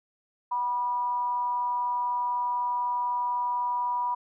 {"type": "tone with frequency modulation", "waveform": "sine", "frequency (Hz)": 976, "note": "B5", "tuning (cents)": -21, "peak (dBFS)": -25, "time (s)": [0.51, 4.15], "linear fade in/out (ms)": 10, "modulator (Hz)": 228, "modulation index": 0.26, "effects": []}